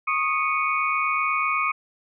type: tone cluster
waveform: sine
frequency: 1096 / 1244 / 2229 / 2470 Hz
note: C#6 / D#6 / C#7 / D#7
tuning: -20 / -1 / +9 / -13 cents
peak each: -27 / -25 / -26 / -28 dBFS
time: 0.07-1.72 s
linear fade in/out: 10 ms
effects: none